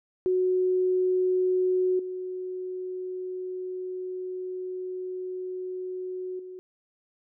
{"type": "tone with level steps", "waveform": "sine", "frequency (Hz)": 368.5, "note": "F#4", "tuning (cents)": -7, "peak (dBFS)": [-21, -31, -38], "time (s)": [0.26, 6.59], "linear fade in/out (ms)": 0, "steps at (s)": [1.99, 6.39], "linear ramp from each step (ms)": 5, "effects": []}